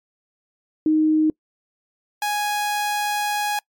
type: tone pair in turn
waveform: sine / sawtooth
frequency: 311.1 / 830.5 Hz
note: D#4 / G#5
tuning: 0 / 0 cents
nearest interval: octave + perfect fourth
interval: 1700 cents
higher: second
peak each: -14 / -17 dBFS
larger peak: first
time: 0.86-1.3 / 2.22-3.59 s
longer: second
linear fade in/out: 2 ms
effects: noise-tail reverb RT60 0.1 s tail -26 dB re dry + MP3 96 kbps